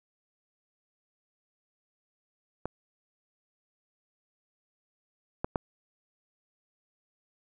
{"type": "clicks", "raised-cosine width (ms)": 1, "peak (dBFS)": [-18, -15, -13], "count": 3, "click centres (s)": [2.656, 5.445, 5.558], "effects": []}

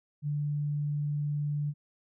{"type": "tone", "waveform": "sine", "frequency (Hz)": 146.83, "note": "D3", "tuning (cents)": 0, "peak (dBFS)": -28, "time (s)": [0.22, 1.74], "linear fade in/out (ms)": 50, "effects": []}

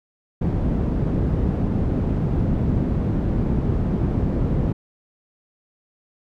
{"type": "low-pass noise", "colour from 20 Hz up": "white", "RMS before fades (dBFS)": -21, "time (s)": [0.41, 4.73], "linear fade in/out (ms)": 10, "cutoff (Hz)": 190, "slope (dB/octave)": 12, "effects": []}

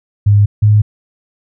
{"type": "tone pair in turn", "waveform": "sine", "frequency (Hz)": [102.6, 105.55], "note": ["G#2", "G#2"], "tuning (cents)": [-21, 29], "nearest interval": "unison", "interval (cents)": 50, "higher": "second", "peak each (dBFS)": -5, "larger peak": "neither", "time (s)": [[0.26, 0.46], [0.62, 0.82]], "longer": "neither", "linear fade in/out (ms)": 10, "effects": []}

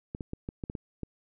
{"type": "clicks", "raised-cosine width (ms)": 3, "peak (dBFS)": -22, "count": 8, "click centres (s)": [0.149, 0.208, 0.334, 0.489, 0.638, 0.699, 0.752, 1.033], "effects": []}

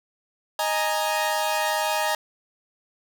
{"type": "chord", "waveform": "sawtooth", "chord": "D# suspended fourth", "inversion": "none", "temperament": "equal", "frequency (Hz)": [622.3, 830.6, 932.3], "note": ["D#5", "G#5", "A#5"], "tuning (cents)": [0, 0, 0], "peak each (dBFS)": -23, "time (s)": [0.59, 2.15], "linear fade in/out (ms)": 2, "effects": []}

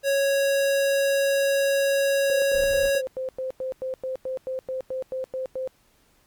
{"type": "tone", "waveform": "square", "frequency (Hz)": 553, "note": "C#5", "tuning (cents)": -4, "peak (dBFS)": -20, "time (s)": [0.03, 3.02], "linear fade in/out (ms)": 50}
{"type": "tone bursts", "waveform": "sine", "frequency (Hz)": 520, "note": "C5", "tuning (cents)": -11, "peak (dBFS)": -26, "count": 16, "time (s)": [2.3, 5.675], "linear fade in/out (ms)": 0, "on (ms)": 120, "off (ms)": 97}
{"type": "noise", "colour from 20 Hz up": "brown", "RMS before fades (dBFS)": -37, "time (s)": [2.54, 2.9], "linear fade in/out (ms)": 2}
{"effects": ["pink hiss -62 dBFS RMS until 6.26 s", "MP3 96 kbps"]}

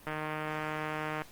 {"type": "click train", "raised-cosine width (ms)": 0.5, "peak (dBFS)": -20, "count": 178, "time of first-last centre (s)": [0.07, 1.219], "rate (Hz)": 154, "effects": ["pink hiss -55 dBFS RMS until 1.31 s", "Opus 24 kbps"]}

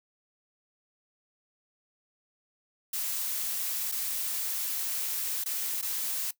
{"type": "noise with dropouts", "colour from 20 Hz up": "blue", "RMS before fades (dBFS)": -32, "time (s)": [2.93, 6.31], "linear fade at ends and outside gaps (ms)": 5, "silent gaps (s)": [[3.916, 3.921], [5.44, 5.459], [5.814, 5.825]], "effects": ["noise-tail reverb RT60 0.1 s tail -19 dB re dry"]}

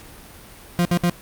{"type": "tone bursts", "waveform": "40% pulse", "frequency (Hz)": 174.61, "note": "F3", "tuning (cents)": 0, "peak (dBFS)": -15, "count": 3, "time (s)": [0.79, 1.097], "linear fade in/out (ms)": 0, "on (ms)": 61, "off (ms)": 62, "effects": ["pink hiss -43 dBFS RMS until 1.21 s", "Opus 48 kbps"]}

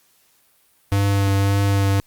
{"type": "tone with vibrato", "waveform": "square", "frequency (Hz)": 99.2, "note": "G2", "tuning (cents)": 21, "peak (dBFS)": -16, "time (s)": [0.92, 2], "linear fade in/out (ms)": 0, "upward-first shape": "triangle", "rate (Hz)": 1.8, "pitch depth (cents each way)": 16, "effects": ["white hiss -59 dBFS RMS until 2.06 s", "Opus 48 kbps"]}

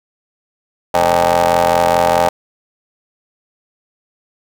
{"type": "ring-modulated tone", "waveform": "25% pulse", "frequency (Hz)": 84.8, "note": "E2", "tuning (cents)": 50, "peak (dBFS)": -4, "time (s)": [0.94, 2.29], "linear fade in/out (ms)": 5, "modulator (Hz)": 702, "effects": ["7-bit"]}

